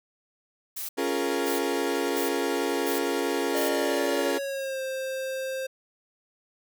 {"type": "noise bursts", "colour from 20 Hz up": "blue", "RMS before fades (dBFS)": -34, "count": 5, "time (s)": [0.76, 3.69], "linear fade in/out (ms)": 10, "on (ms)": 130, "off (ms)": 570}
{"type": "chord", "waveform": "35% pulse", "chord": "Bb minor seventh", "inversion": "first", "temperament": "equal", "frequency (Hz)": [277.2, 349.2, 415.3, 466.2], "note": ["Db4", "F4", "Ab4", "Bb4"], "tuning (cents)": [0, 0, 0, 0], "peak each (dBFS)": -29, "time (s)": [0.97, 4.39], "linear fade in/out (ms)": 20}
{"type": "tone with pitch glide", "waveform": "square", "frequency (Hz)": [606, 527.6], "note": ["D#5", "C5"], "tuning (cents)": [-46, 14], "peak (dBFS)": -30, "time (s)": [3.54, 5.67], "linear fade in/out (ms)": 10, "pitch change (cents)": -240, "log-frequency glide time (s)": [3.7, 4.81]}
{"effects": []}